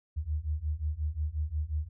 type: beating tone pair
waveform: sine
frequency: 73.42 / 79.02 Hz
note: D2 / D#2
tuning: 0 / +27 cents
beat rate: 5.6 Hz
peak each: -33 / -32 dBFS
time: 0.16-1.89 s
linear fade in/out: 20 ms
effects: none